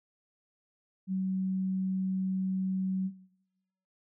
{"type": "tone", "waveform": "sine", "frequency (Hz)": 188.7, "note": "F#3", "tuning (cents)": 34, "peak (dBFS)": -28, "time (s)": [1.07, 3.11], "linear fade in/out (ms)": 50, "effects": ["noise-tail reverb RT60 0.9 s tail -19 dB re dry"]}